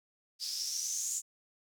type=noise with band-pass filter sweep; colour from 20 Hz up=blue; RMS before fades=-36 dBFS; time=0.39-1.22 s; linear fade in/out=50 ms; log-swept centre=4800 to 7200 Hz; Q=7.5; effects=none